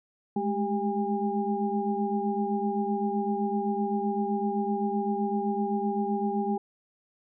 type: tone cluster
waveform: sine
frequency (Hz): 205.6 / 213.4 / 394.8 / 810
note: G#3 / G#3 / G4 / G#5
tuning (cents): -17 / +47 / +12 / -43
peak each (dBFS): -31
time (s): 0.36-6.58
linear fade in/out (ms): 5
effects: none